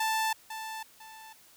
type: tone with echo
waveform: sawtooth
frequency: 882 Hz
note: A5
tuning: 4 cents sharp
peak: -23 dBFS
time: 0-0.33 s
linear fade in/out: 5 ms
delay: 500 ms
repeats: 2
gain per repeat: -10 dB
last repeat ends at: 1.33 s
effects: white hiss -58 dBFS RMS until 1.56 s